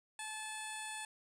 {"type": "tone with low-pass filter", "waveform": "15% pulse", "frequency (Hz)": 867, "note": "A5", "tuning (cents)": -26, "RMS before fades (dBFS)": -44, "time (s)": [0.19, 1.05], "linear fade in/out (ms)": 2, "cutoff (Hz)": 9500, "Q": 3.3, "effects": []}